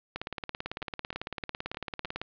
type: two click trains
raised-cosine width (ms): 0.3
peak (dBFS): -18 / -23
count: 38 / 5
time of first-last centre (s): 0.16-2.216 / 0.82-2.055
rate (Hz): 18 / 3.24
effects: resampled to 11025 Hz + 9-bit